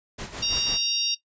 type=noise with tremolo; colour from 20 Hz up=pink; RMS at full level=-34 dBFS; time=0.18-0.78 s; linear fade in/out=10 ms; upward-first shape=sine; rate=6.1 Hz; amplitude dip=70%
type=harmonic tone; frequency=932.3 Hz; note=A#5; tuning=in tune; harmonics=3 / 4 / 5 / 6; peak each=-29 / -28 / -29 / -27 dBFS; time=0.42-1.15 s; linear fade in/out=10 ms
type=noise with exponential decay; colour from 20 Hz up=white; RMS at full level=-34 dBFS; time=0.56-1.12 s; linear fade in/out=2 ms; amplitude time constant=120 ms
effects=noise-tail reverb RT60 0.1 s tail -17 dB re dry + resampled to 16000 Hz